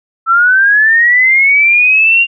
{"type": "linear sweep", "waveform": "sine", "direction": "up", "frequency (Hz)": [1318.5, 2794], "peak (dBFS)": -5, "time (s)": [0.26, 2.27], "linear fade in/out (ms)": 50, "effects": []}